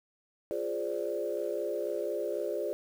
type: chord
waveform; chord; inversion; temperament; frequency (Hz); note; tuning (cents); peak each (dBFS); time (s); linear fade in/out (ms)
sine; D half-diminished seventh; first; equal; 349.2 / 415.3 / 523.3 / 587.3; F4 / Ab4 / C5 / D5; 0 / 0 / 0 / 0; -37 / -35 / -36 / -35; 0.51-2.73; 0
effects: tanh soft clip ceiling -20 dBFS + 9-bit